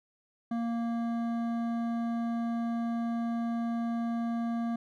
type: tone with hard clipping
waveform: sine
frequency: 232.6 Hz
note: A#3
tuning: 4 cents flat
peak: -31 dBFS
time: 0.51-4.76 s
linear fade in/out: 5 ms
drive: 11 dB
effects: none